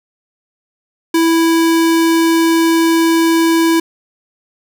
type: tone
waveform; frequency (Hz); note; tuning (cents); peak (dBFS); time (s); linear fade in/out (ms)
square; 329.6; E4; 0; -10; 1.14-3.8; 5
effects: none